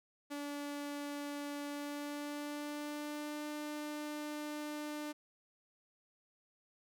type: tone with pitch glide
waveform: sawtooth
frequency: 288.5 to 298.8 Hz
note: D4 to D4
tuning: -31 to +30 cents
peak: -36 dBFS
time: 0.3-5.13 s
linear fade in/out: 20 ms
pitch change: +61 cents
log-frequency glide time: 1.67-3.45 s
effects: none